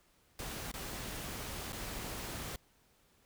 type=noise with dropouts; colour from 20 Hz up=pink; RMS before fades=-42 dBFS; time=0.39-2.56 s; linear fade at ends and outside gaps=2 ms; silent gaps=0.716-0.739 / 1.723-1.729 s; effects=pink hiss -69 dBFS RMS until 3.25 s